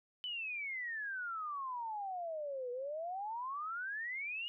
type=exponential two-way sweep; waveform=sine; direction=down then up; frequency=3036 to 481.9 to 2915 Hz; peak=-38 dBFS; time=0.24-4.48 s; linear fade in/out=0 ms; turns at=2.71 s; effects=none